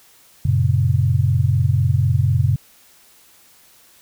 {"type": "chord", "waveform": "sine", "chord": "F# major", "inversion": "none", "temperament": "equal with one note detuned", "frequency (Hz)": [92.5, 116.54, 136.53], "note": ["F#2", "A#2", "C#3"], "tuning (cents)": [0, 0, -26], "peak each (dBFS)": -18, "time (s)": [0.45, 2.56], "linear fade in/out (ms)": 5, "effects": ["white hiss -51 dBFS RMS until 4.01 s"]}